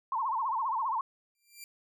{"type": "tone with vibrato", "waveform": "sine", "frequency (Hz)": 982, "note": "B5", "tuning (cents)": -10, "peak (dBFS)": -28, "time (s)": [0.12, 1.01], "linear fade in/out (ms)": 2, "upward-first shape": "sine", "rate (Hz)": 15, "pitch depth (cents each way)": 200}
{"type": "tone with exponential growth", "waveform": "10% pulse", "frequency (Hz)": 2367, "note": "D7", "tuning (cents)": 13, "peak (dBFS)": -32, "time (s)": [1.35, 1.64], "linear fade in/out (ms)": 1, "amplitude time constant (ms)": 61}
{"effects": []}